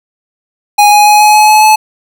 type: tone with pitch steps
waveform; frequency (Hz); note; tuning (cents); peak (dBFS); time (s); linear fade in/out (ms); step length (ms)
square; 827 / 832.8 / 838.5 / 844.4 / 850.3 / 856.2 / 862.1; G#5 / G#5 / G#5 / G#5 / G#5 / A5 / A5; -8 / +5 / +16 / +29 / +41 / -47 / -36; -3; 0.78-1.76; 10; 140
effects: none